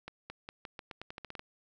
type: accelerating click train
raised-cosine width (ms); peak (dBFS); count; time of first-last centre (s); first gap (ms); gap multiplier
0.3; -26; 13; 0.08-1.394; 220; 0.86
effects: none